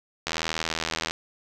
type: click train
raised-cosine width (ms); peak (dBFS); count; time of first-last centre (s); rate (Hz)
0.2; -9; 69; 0.27-1.11; 81
effects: none